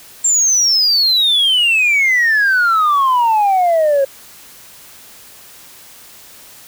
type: exponential sweep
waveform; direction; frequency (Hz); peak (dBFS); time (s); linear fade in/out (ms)
sine; down; 7459 to 537; -8; 0.24-4.05; 10
effects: tanh soft clip ceiling -8 dBFS + white hiss -40 dBFS RMS until 6.67 s